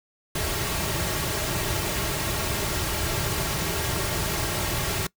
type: noise with comb filter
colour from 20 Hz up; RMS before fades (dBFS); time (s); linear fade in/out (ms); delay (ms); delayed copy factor
pink; -27; 0.35-5.07; 5; 4; -0.55
effects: noise-tail reverb RT60 0.1 s tail -22 dB re dry